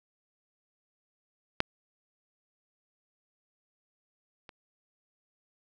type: clicks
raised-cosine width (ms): 0.3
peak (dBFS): -8 / -30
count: 2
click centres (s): 1.604 / 4.492
effects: none